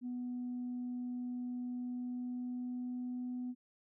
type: tone with pitch glide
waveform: sine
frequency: 246.9 to 248.8 Hz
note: B3 to B3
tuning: 0 to +13 cents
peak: -36 dBFS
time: 0.01-3.55 s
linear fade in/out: 50 ms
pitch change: +13 cents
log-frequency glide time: 1.7-3.34 s
effects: tanh soft clip ceiling -34 dBFS